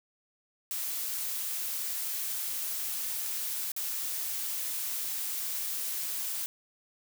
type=noise with dropouts; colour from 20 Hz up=blue; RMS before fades=-34 dBFS; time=0.71-6.46 s; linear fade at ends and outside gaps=0 ms; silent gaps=3.718-3.764 s; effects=none